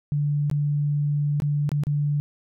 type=tone with dropouts; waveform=sine; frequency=146.1 Hz; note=D3; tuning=9 cents flat; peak=-20 dBFS; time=0.12-2.2 s; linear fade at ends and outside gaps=0 ms; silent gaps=0.499-0.513 / 1.401-1.421 / 1.692-1.717 / 1.836-1.869 s; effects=none